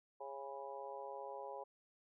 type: harmonic tone with a mistuned harmonic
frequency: 137.3 Hz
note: C#3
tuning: 16 cents flat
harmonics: 3 / 4 / 5 / 6 / 7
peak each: -52 / -49 / -55 / -50 / -52 dBFS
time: 0.2-1.64 s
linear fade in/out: 10 ms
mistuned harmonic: 7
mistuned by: +39 cents
effects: none